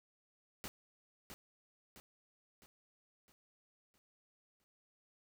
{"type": "noise with echo", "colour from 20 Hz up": "pink", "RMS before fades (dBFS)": -45, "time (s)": [0.64, 0.68], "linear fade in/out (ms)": 0, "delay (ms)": 660, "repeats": 6, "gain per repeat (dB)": -6, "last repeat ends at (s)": 4.64, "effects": []}